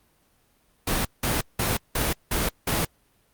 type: noise bursts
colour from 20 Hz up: pink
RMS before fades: -24 dBFS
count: 6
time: 0.87-2.85 s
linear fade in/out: 5 ms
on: 180 ms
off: 180 ms
effects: pink hiss -64 dBFS RMS until 3.33 s + Opus 32 kbps